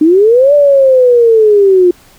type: linear two-way sweep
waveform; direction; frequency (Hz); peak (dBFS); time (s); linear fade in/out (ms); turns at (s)
sine; up then down; 296.4 to 588 to 349.4; -3; 0.01-1.91; 5; 0.54
effects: pink hiss -43 dBFS RMS until 2.18 s